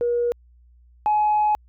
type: tone pair in turn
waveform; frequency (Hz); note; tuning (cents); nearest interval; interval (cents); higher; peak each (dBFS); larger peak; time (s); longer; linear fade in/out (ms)
sine; 478.4 / 845.1; A#4 / G#5; +45 / +30; minor seventh; 985; second; -18 / -15; second; 0.01-0.32 / 1.06-1.55; second; 0
effects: tanh soft clip ceiling -13 dBFS + added 60 Hz sine -50 dBFS peak until 1.68 s